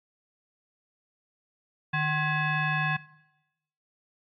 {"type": "tone with frequency modulation", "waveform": "sine", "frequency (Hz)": 758, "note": "F#5", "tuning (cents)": 42, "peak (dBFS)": -24, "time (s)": [1.93, 2.97], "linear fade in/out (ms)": 10, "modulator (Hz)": 911, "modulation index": 1.9, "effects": ["noise-tail reverb RT60 0.9 s tail -20 dB re dry", "AAC 48 kbps"]}